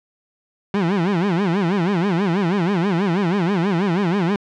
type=tone with vibrato; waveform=30% pulse; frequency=184.3 Hz; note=F#3; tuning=7 cents flat; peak=-14 dBFS; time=0.74-4.36 s; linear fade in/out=2 ms; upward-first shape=sine; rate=6.2 Hz; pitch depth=210 cents each way; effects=low-pass 3000 Hz 12 dB/octave